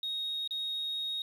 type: tone with dropouts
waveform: sine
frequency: 3749 Hz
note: A#7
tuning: 9 cents sharp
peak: -31 dBFS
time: 0.03-1.22 s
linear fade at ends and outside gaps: 2 ms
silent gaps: 0.476-0.508 s
effects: tanh soft clip ceiling -28 dBFS + 10-bit